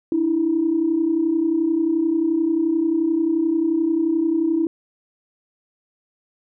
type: tone pair together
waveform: sine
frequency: 297.4 / 328.8 Hz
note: D4 / E4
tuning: +22 / -4 cents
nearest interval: major second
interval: 174 cents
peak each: -23 / -17 dBFS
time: 0.12-4.67 s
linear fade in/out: 2 ms
effects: tanh soft clip ceiling -9 dBFS